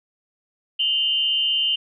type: tone pair together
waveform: sine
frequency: 2841 / 3077 Hz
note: F7 / G7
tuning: +29 / -33 cents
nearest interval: minor second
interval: 138 cents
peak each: -21 dBFS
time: 0.79-1.76 s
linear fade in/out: 10 ms
effects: none